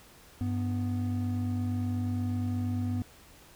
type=tone pair together; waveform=triangle; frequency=98.46 / 246.9 Hz; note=G2 / B3; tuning=+8 / 0 cents; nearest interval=octave + major third; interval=1592 cents; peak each=-28 / -30 dBFS; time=0.41-3.02 s; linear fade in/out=0 ms; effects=pink hiss -55 dBFS RMS until 3.55 s